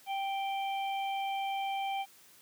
harmonic tone, 784 Hz, G5, in tune, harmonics 1 / 3 / 4, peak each -32 / -42 / -44 dBFS, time 0.06-2.06 s, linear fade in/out 50 ms, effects white hiss -59 dBFS RMS until 2.41 s + high-pass 100 Hz 12 dB/octave

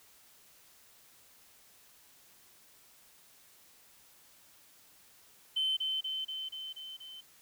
sine tone with echo, 3073 Hz, G7, 35 cents flat, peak -27 dBFS, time 5.56-5.77 s, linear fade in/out 10 ms, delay 240 ms, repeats 6, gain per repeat -3 dB, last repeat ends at 7.21 s, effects tanh soft clip ceiling -24 dBFS + white hiss -61 dBFS RMS until 7.41 s

